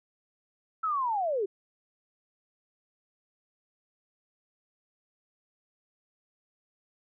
sine linear sweep, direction down, 1335 to 368.1 Hz, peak -26 dBFS, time 0.83-1.46 s, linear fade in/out 10 ms, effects none

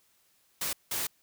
white noise bursts at uneven times, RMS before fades -32 dBFS, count 2, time 0.61-0.73 / 0.91-1.07 s, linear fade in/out 5 ms, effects white hiss -68 dBFS RMS until 1.22 s

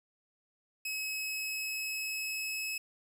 sawtooth tone with pitch glide, 2564 to 2580 Hz, E7 to E7, -49 to -38 cents, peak -31 dBFS, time 0.85-2.78 s, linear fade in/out 5 ms, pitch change +11 cents, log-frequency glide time 1-2.59 s, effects 10-bit

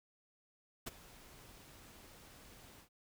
pink noise with ADSR envelope, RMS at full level -40 dBFS, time 0.86-2.89 s, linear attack 14 ms, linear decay 20 ms, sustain -18 dB, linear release 92 ms, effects none

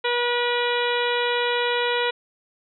harmonic tone with a mistuned harmonic, 483.1 Hz, B4, 38 cents flat, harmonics 1 / 2 / 3 / 4 / 5 / 6 / 7 / 8, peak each -24 / -27 / -29 / -30 / -31 / -32 / -32 / -33 dBFS, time 0.04-2.11 s, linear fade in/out 10 ms, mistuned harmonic 6, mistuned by +21 cents, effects none

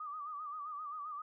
sine tone with vibrato, 1200 Hz, D6, 37 cents sharp, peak -40 dBFS, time 0-1.22 s, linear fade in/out 5 ms, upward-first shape sine, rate 7.6 Hz, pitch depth 87 cents each way, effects none

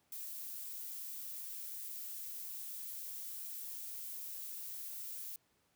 violet noise, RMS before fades -45 dBFS, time 0.12-5.36 s, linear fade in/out 2 ms, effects pink hiss -75 dBFS RMS until 5.75 s + high-pass 80 Hz 12 dB/octave

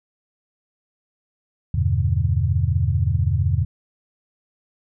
sine chord, E minor seventh, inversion none, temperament equal, 82.41 / 98 / 123.47 / 146.83 Hz, E2 / G2 / B2 / D3, 0 / 0 / 0 / 0 cents, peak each -21 / -21 / -23 / -26 dBFS, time 1.74-3.65 s, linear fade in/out 5 ms, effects none

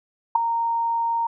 sine tone with ADSR envelope, 926 Hz, A#5, 12 cents flat, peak -9 dBFS, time 0.35-1.27 s, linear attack 8 ms, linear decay 4 ms, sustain -11 dB, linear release 5 ms, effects none

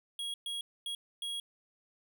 square tone bursts at uneven times, 3300 Hz, G#7, 12 cents flat, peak -36 dBFS, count 4, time 0.19-0.34 / 0.46-0.61 / 0.86-0.95 / 1.22-1.4 s, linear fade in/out 2 ms, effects none

